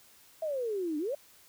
sine exponential two-way sweep, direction down then up, 659.3 to 289.5 to 612 Hz, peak -30 dBFS, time 0.42-1.15 s, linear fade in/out 5 ms, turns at 0.98 s, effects white hiss -59 dBFS RMS until 1.48 s

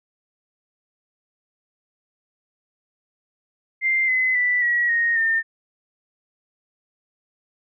sine tone with pitch steps, 2093 / 2033 / 1975.5 / 1919.3 / 1864.7 / 1811.6 Hz, C7 / B6 / B6 / B6 / A#6 / A#6, 0 / +50 / 0 / -50 / 0 / -50 cents, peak -17 dBFS, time 3.81-5.43 s, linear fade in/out 50 ms, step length 270 ms, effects none

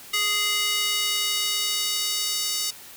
square tone with high-pass filter sweep, 416.1 Hz, G#4, 3 cents sharp, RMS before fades -25 dBFS, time 0.13-2.71 s, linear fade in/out 10 ms, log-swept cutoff 2300 to 4700 Hz, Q 1.4, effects white hiss -44 dBFS RMS until 2.96 s

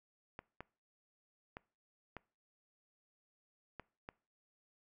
clicks, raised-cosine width 0.5 ms, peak -30 dBFS, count 6, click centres 0.391 / 0.606 / 1.569 / 2.167 / 3.797 / 4.089 s, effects noise-tail reverb RT60 0.4 s tail -23 dB re dry

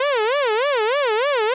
sawtooth tone with vibrato, 497.9 Hz, B4, 14 cents sharp, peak -13 dBFS, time 0-1.54 s, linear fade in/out 5 ms, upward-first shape sine, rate 3.3 Hz, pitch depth 280 cents each way, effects resampled to 8000 Hz + 8-bit

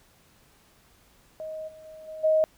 sine tone with level steps, 628 Hz, D#5, 16 cents sharp, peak -33 / -45 / -42 / -36 / -18 dBFS, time 1.4-2.44 s, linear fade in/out 0 ms, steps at 1.67 / 1.84 / 2.07 / 2.23 s, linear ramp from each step 20 ms, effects pink hiss -60 dBFS RMS until 2.57 s

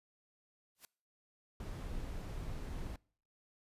white noise with exponential growth, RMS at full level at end -49 dBFS, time 0.75-0.85 s, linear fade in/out 1 ms, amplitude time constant 20 ms
brown noise, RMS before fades -42 dBFS, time 1.6-2.96 s, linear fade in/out 2 ms
effects noise-tail reverb RT60 0.5 s tail -25 dB re dry + resampled to 32000 Hz

